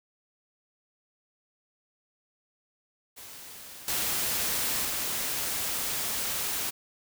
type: noise with level steps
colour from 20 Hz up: white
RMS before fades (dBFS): -45 / -29 / -31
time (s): 3.16-6.71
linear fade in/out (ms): 20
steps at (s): 3.88 / 4.85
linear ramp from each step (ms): 2
effects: none